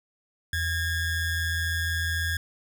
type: ring-modulated tone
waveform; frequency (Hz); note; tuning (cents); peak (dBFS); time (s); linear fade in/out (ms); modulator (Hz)
square; 858; A5; -44; -23; 0.53-2.37; 2; 775
effects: none